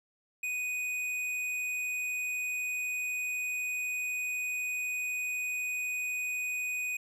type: tone with tanh clipping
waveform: sine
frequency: 2488 Hz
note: D#7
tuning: 1 cent flat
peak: -33 dBFS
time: 0.43-6.97 s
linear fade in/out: 5 ms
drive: 12 dB
effects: none